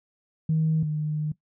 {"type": "tone pair in turn", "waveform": "sine", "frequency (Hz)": [158.3, 152.33], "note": ["D#3", "D#3"], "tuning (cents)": [30, -36], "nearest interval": "minor second", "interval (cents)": 66, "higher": "first", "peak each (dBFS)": [-19, -24], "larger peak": "first", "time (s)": [[0.49, 0.83], [0.83, 1.32]], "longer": "second", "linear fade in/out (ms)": 5, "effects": ["noise-tail reverb RT60 0.1 s tail -18 dB re dry", "tanh soft clip ceiling -15 dBFS"]}